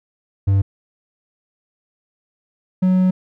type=tone pair in turn; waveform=triangle; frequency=98 / 185 Hz; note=G2 / F#3; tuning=0 / 0 cents; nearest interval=major seventh; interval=1100 cents; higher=second; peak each=-10 dBFS; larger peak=neither; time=0.47-0.62 / 2.82-3.11 s; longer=second; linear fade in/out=10 ms; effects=none